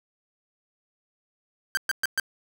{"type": "tone bursts", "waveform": "45% pulse", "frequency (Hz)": 1568, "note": "G6", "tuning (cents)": 0, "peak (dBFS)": -22, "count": 4, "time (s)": [1.75, 2.198], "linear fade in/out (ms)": 0, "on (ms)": 22, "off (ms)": 120, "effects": []}